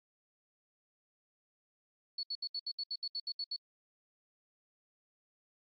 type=tone bursts; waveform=sine; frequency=4414 Hz; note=C#8; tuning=8 cents flat; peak=-35 dBFS; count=12; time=2.18-3.563 s; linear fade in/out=5 ms; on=52 ms; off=69 ms; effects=AAC 32 kbps